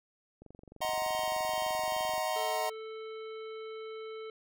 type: click train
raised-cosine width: 2 ms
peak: -38 dBFS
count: 42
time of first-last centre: 0.42-2.18 s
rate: 23.3 Hz
type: chord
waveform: square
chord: C half-diminished seventh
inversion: first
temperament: equal with one note detuned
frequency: 628.4 / 740 / 932.3 / 1046.5 Hz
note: Eb5 / Gb5 / Bb5 / C6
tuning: +17 / 0 / 0 / 0 cents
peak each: -35 / -36 / -38 / -40 dBFS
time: 0.81-2.7 s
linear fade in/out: 10 ms
type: harmonic tone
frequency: 440 Hz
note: A4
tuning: in tune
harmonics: 1 / 3 / 5 / 7 / 9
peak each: -40 / -50 / -54 / -57 / -59 dBFS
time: 2.36-4.3 s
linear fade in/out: 2 ms
effects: none